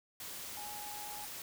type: tone in noise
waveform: sine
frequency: 833 Hz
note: G#5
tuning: 5 cents sharp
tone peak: -46 dBFS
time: 0.57-1.25 s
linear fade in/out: 2 ms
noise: white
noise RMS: -45 dBFS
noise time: 0.2-1.42 s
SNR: -4 dB
effects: none